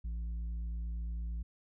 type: tone with tanh clipping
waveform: sine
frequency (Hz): 56.8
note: A#1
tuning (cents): -44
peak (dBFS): -36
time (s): 0.04-1.43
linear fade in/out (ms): 10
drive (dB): 5
effects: none